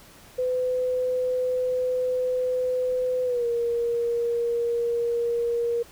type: tone with pitch glide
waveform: sine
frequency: 505 to 471.2 Hz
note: B4 to A#4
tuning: +39 to +19 cents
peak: -22 dBFS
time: 0.38-5.83 s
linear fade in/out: 10 ms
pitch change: -120 cents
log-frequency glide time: 3.24-3.46 s
effects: pink hiss -50 dBFS RMS until 5.91 s